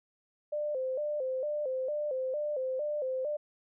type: tone with vibrato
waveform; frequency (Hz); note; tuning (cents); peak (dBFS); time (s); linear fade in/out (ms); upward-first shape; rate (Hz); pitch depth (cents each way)
sine; 556; C#5; +5; -30; 0.52-3.37; 10; square; 2.2; 120
effects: none